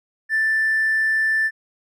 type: tone with hard clipping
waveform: sine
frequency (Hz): 1767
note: A6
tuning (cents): +7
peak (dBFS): -17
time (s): 0.29-1.51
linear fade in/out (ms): 50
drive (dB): 1
effects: none